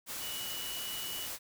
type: tone in noise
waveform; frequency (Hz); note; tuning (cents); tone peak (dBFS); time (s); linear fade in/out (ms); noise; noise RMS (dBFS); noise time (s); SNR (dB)
sine; 2943; F#7; -10; -41; 0.19-1.29; 50; white; -40; 0.06-1.39; -4
effects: none